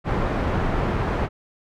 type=low-pass noise; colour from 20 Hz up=pink; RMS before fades=-23 dBFS; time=0.04-1.29 s; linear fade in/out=50 ms; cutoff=1400 Hz; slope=12 dB/octave; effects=none